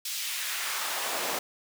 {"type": "noise with high-pass filter sweep", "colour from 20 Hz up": "pink", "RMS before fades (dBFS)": -32, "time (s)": [0.05, 1.39], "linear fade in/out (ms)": 5, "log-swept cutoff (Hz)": [3800, 390], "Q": 1, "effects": []}